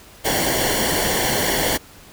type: noise with comb filter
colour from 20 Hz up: pink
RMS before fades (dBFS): -20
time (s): 0.24-1.78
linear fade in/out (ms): 20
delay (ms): 0.79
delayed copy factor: -0.7
effects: pink hiss -45 dBFS RMS until 2.12 s